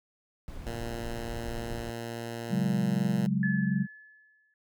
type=noise; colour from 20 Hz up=brown; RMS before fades=-39 dBFS; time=0.48-1.9 s; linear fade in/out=0 ms
type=tone; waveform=10% pulse; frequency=116.54 Hz; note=A#2; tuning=in tune; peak=-27 dBFS; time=0.66-3.27 s; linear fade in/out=10 ms
type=chord; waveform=sine; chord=C# suspended fourth; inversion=none; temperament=equal; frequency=138.59 / 185 / 207.7 Hz; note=C#3 / F#3 / G#3; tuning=0 / 0 / 0 cents; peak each=-31 / -28 / -29 dBFS; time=2.49-3.87 s; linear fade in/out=50 ms
type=tone with exponential decay; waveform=sine; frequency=1720 Hz; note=A6; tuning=40 cents flat; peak=-29 dBFS; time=3.43-4.54 s; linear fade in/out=2 ms; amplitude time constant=240 ms
effects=none